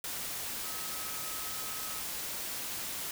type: tone in noise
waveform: sine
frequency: 1279 Hz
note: D#6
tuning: 47 cents sharp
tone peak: -48 dBFS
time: 0.64-2 s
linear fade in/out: 2 ms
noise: white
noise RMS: -38 dBFS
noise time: 0.04-3.11 s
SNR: -13 dB
effects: none